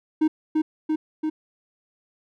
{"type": "tone with echo", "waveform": "triangle", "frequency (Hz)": 311.1, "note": "D#4", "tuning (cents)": 0, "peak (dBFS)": -14, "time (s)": [0.21, 0.28], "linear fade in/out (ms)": 10, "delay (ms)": 340, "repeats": 3, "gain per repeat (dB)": -2, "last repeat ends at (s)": 1.3, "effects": []}